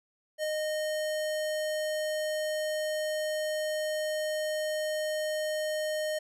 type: tone with ADSR envelope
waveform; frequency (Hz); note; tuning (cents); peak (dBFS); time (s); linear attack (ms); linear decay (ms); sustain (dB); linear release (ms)
square; 616; D#5; -17; -28; 0.38-6.19; 55; 4; -2; 9
effects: resampled to 32000 Hz